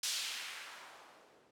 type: noise with low-pass filter sweep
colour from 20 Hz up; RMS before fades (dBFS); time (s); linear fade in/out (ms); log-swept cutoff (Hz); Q
violet; -44; 0.03-1.51; 5; 5000 to 340; 1.1
effects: none